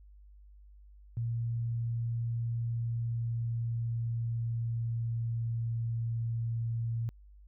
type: tone with pitch glide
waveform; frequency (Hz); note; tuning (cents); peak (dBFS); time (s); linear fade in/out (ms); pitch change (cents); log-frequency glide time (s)
sine; 116.54 to 115.27; A#2 to A#2; 0 to -19; -30; 1.17-7.09; 0; -19; 2.7-5.96
effects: added 50 Hz sine -52 dBFS peak until 7.47 s